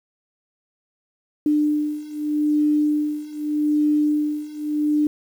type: beating tone pair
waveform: sine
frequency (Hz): 298.7 / 299.52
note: D4 / D4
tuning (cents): +29 / +34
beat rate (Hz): 0.82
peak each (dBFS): -22 / -20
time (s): 1.46-5.07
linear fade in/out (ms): 2
effects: 8-bit